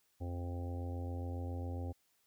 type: harmonic tone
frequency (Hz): 87.31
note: F2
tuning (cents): 0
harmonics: 1 / 3 / 4 / 5 / 6 / 7 / 8 / 9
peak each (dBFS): -38 / -46 / -53 / -54 / -51 / -60 / -60 / -53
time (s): 0.2-1.93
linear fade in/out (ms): 20
effects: white hiss -75 dBFS RMS until 2.26 s